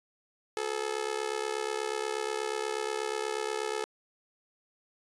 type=tone with amplitude modulation; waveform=sawtooth; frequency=431.1 Hz; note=A4; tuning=35 cents flat; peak=-23 dBFS; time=0.57-3.84 s; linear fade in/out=0 ms; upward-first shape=sine; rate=68.3 Hz; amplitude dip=90%; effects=resampled to 24000 Hz